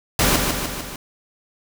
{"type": "noise with echo", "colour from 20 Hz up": "pink", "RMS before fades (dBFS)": -17, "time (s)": [0.19, 0.36], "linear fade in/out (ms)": 2, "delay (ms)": 150, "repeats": 4, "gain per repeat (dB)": -4, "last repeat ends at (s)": 0.96, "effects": []}